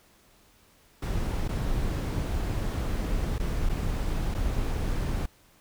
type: noise with dropouts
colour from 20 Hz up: brown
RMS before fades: -28 dBFS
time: 1.02-5.26 s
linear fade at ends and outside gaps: 5 ms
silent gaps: 1.479-1.489 / 3.383-3.397 / 3.691-3.695 / 4.343-4.347 s
effects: pink hiss -60 dBFS RMS until 5.6 s